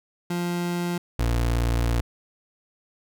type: tone pair in turn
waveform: 30% pulse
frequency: 174.61 / 58.38 Hz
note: F3 / A#1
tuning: 0 / +3 cents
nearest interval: octave + perfect fifth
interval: 1897 cents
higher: first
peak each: -22 / -18 dBFS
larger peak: second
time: 0.3-0.98 / 1.19-2.01 s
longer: second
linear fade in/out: 5 ms
effects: none

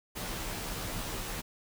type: noise with comb filter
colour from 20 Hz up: pink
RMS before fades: -37 dBFS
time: 0.15-1.42 s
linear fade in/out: 20 ms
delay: 14 ms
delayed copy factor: -1
effects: none

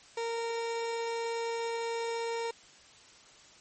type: tone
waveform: 30% pulse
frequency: 462.1 Hz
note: A#4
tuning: 15 cents flat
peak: -29 dBFS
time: 0.17-2.51 s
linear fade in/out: 5 ms
effects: white hiss -56 dBFS RMS until 3.6 s + MP3 32 kbps

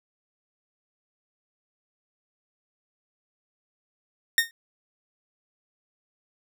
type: tone with exponential decay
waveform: sawtooth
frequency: 1841 Hz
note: A#6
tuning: 22 cents flat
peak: -10 dBFS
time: 4.38-4.51 s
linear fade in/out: 1 ms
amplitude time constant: 27 ms
effects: none

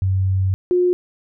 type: tone pair in turn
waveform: sine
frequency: 95 / 358.7 Hz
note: F#2 / F4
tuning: +46 / +46 cents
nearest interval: octave + major seventh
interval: 2300 cents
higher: second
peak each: -15 / -13 dBFS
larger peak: second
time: 0.02-0.54 / 0.71-0.93 s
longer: first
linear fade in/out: 0 ms
effects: none

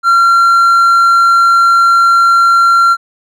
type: tone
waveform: triangle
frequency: 1372 Hz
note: F6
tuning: 31 cents flat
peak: -3 dBFS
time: 0.03-2.97 s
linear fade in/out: 50 ms
effects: none

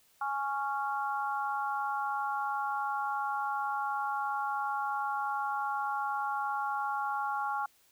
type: chord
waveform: sine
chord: Db major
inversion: second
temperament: just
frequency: 831.5 / 1108.7 / 1385.9 Hz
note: Ab5 / Db6 / F6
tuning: +2 / 0 / -14 cents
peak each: -33 / -36 / -36 dBFS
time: 0.21-7.66 s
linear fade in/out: 5 ms
effects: white hiss -66 dBFS RMS until 7.91 s

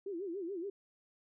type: tone with vibrato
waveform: sine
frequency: 366.4 Hz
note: F#4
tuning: 17 cents flat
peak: -37 dBFS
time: 0.06-0.7 s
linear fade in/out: 5 ms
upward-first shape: sine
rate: 7 Hz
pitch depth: 190 cents each way
effects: none

